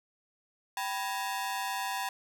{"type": "ring-modulated tone", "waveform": "sawtooth", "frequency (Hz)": 883, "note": "A5", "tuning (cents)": 6, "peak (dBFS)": -25, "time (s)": [0.77, 2.09], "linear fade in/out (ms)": 2, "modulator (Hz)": 104, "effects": []}